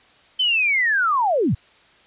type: linear sweep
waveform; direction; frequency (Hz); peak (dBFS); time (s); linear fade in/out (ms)
sine; down; 3100 to 74.2; -16; 0.39-1.55; 10
effects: white hiss -53 dBFS RMS until 2.06 s + resampled to 8000 Hz